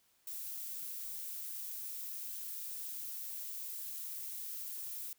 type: noise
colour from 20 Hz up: violet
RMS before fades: -43 dBFS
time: 0.27-5.13 s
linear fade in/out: 2 ms
effects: white hiss -72 dBFS RMS until 5.18 s